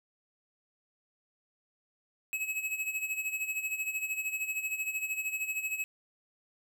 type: tone with tremolo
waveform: square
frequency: 2568 Hz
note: E7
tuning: 46 cents flat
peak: -30 dBFS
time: 2.33-5.84 s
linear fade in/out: 0 ms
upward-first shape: sine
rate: 13 Hz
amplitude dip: 70%
effects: none